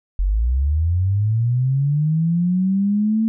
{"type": "linear sweep", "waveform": "sine", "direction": "up", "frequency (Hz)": [43.65, 225.2], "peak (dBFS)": -15, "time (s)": [0.19, 3.28], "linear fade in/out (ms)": 0, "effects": []}